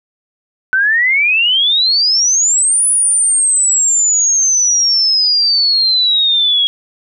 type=exponential two-way sweep; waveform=sine; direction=up then down; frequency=1500 to 9956 to 3290 Hz; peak=-9 dBFS; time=0.73-6.67 s; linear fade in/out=0 ms; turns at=2.86 s; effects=none